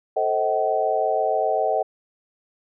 sine chord, A diminished seventh, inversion none, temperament just, 440 / 528 / 633.6 / 760.3 Hz, A4 / C5 / Eb5 / Gb5, 0 / +16 / +31 / +47 cents, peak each -26 / -27 / -23 / -23 dBFS, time 0.16-1.83 s, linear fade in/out 10 ms, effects none

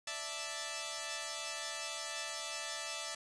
5% pulse chord, D suspended second, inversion none, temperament equal, 587.3 / 659.3 / 880 Hz, D5 / E5 / A5, 0 / 0 / 0 cents, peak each -33 / -31 / -33 dBFS, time 0.07-3.15 s, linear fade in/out 5 ms, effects resampled to 22050 Hz + 9-bit

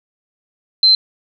sine tone, 4100 Hz, C8, 36 cents flat, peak -7 dBFS, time 0.83-0.95 s, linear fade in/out 2 ms, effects none

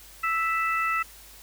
harmonic tone, 659 Hz, E5, 1 cent flat, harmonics 2 / 3 / 4, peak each -25 / -29 / -31 dBFS, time 0.23-1.03 s, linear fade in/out 10 ms, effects added 50 Hz sine -53 dBFS peak until 1.42 s + white hiss -49 dBFS RMS until 1.42 s

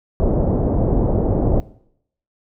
pink low-pass noise, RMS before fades -17 dBFS, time 0.2-1.6 s, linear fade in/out 0 ms, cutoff 640 Hz, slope 24 dB/octave, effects noise-tail reverb RT60 0.7 s tail -20 dB re dry

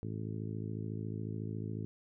harmonic tone, 54 Hz, A1, 32 cents flat, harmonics 2 / 3 / 4 / 5 / 6 / 7 / 8, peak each -39 / -43 / -45 / -47 / -49 / -50 / -51 dBFS, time 0.03-1.85 s, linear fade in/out 0 ms, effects none

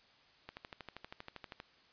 click train, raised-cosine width 0.3 ms, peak -29 dBFS, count 15, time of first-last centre 0.49-1.601 s, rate 12.6 Hz, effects white hiss -65 dBFS RMS until 1.92 s + resampled to 11025 Hz

